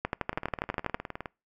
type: two click trains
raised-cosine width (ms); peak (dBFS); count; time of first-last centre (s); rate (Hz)
0.5; -20 / -13; 19 / 12; 0.33-1.258 / 0.05-0.944; 19.4 / 12.3
effects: noise-tail reverb RT60 0.3 s tail -26 dB re dry